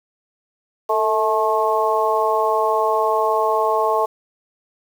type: harmonic tone with a mistuned harmonic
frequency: 216.5 Hz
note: A3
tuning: 28 cents flat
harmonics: 2 / 3 / 4 / 5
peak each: -21 / -21 / -21 / -21 dBFS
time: 0.89-4.06 s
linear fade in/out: 10 ms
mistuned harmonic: 2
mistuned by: +41 cents
effects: 7-bit